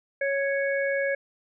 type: harmonic tone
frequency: 554.4 Hz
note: C#5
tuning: in tune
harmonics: 1 / 3 / 4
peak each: -25 / -29 / -33 dBFS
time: 0.21-1.15 s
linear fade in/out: 5 ms
effects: none